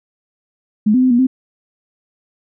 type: tone with pitch steps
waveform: sine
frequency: 211.8 / 254.5 / 256.8 / 239.7 / 259.9 Hz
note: G#3 / C4 / C4 / A#3 / C4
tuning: +34 / -48 / -32 / +48 / -11 cents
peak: -9 dBFS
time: 0.86-1.27 s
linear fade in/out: 10 ms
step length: 82 ms
effects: none